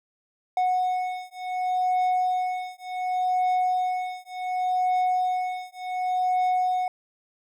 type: beating tone pair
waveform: triangle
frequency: 734 / 734.68 Hz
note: F#5 / F#5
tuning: -14 / -12 cents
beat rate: 0.68 Hz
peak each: -24 dBFS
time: 0.57-6.88 s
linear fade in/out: 2 ms
effects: none